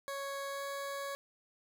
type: tone with pitch glide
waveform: 20% pulse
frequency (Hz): 554.4 to 557.6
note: C#5 to C#5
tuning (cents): 0 to +10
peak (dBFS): -33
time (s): 0.08-1.15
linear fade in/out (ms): 0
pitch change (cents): +10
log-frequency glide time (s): 0.49-0.64
effects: none